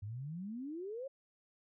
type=exponential sweep; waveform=sine; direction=up; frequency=97 to 560 Hz; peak=-40 dBFS; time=0.02-1.08 s; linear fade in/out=10 ms; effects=none